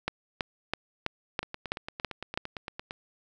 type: two click trains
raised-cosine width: 0.3 ms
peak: -12 / -20 dBFS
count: 8 / 14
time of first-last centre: 0.08-2.375 / 1.43-2.909 s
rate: 3.05 / 8.79 Hz
effects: none